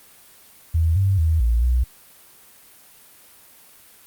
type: tone with pitch steps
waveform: sine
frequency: 81.5 / 97 / 80.1 / 57.9 / 61.7 Hz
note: E2 / G2 / E2 / A#1 / B1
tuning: -19 / -18 / -49 / -11 / -1 cents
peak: -15 dBFS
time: 0.74-1.84 s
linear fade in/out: 10 ms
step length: 220 ms
effects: white hiss -49 dBFS RMS until 4.06 s + Opus 32 kbps